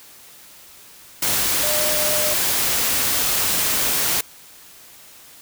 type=tone in noise; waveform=sine; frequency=605 Hz; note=D#5; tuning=49 cents flat; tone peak=-25 dBFS; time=1.63-2.34 s; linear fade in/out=5 ms; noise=white; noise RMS=-20 dBFS; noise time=1.22-4.21 s; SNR=-8 dB; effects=white hiss -45 dBFS RMS until 5.41 s